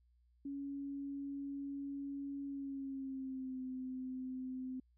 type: tone with pitch glide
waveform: sine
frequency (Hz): 279.4 to 257.7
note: C#4 to C4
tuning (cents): +14 to -26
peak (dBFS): -40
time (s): 0.45-4.8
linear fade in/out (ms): 5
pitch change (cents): -140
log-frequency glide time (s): 2.46-3.61
effects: added 60 Hz sine -68 dBFS peak until 4.97 s